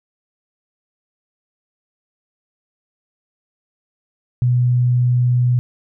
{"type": "tone", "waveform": "sine", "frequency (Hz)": 123.47, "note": "B2", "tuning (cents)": 0, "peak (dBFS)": -12, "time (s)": [4.42, 5.59], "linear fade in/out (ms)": 0, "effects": []}